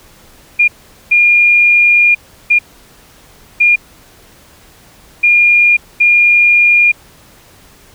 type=tone bursts at uneven times; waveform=sine; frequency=2417 Hz; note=D7; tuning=49 cents sharp; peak=-5 dBFS; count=6; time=0.59-0.68 / 1.11-2.15 / 2.5-2.59 / 3.6-3.76 / 5.23-5.77 / 6-6.92 s; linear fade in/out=10 ms; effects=pink hiss -43 dBFS RMS until 7.94 s